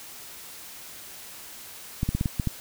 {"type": "clicks", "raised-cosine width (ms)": 5, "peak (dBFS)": -12, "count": 7, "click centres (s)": [2.031, 2.09, 2.15, 2.211, 2.258, 2.398, 2.473], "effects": ["white hiss -43 dBFS RMS until 2.6 s"]}